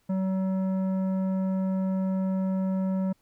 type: tone with tanh clipping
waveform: triangle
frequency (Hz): 189.4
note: F#3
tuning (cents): +41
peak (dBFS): -26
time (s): 0.09-3.13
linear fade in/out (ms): 10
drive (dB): 15
effects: pink hiss -69 dBFS RMS until 3.21 s